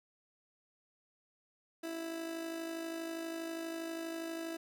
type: tone with amplitude modulation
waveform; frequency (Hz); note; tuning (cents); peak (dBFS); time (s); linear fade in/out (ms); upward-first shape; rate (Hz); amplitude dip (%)
30% pulse; 329.4; E4; -1; -34; 1.83-4.57; 10; sine; 52.4; 45
effects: none